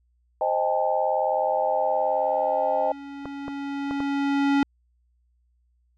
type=chord; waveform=sine; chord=A half-diminished seventh; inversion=first; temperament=equal with one note detuned; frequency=523.3 / 622.3 / 800.9 / 880 Hz; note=C5 / Eb5 / G5 / A5; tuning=0 / 0 / +37 / 0 cents; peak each=-27 / -25 / -25 / -29 dBFS; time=0.41-2.92 s; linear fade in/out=2 ms
type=tone with exponential growth; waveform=square; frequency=280 Hz; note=C#4; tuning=18 cents sharp; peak=-18 dBFS; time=1.31-4.63 s; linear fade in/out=1 ms; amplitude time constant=720 ms
type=clicks; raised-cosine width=1 ms; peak=-19 dBFS; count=4; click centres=3.256 / 3.481 / 3.91 / 4.004 s
effects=added 60 Hz sine -63 dBFS peak until 5.97 s + low-pass 3000 Hz 12 dB/octave